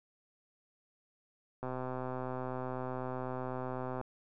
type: click train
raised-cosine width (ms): 1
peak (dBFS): -25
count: 306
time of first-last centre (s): 1.63-4.013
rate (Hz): 128
effects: none